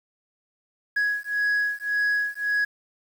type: beating tone pair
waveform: sine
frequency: 1668 / 1669.8 Hz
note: G#6 / G#6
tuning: +7 / +9 cents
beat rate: 1.8 Hz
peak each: -23 dBFS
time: 0.96-2.65 s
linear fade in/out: 10 ms
effects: tanh soft clip ceiling -19 dBFS + 8-bit